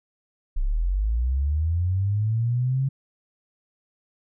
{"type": "linear sweep", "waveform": "sine", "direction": "up", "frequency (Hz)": [30.08, 137.1], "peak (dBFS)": -20, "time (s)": [0.56, 2.89], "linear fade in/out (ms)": 10, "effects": []}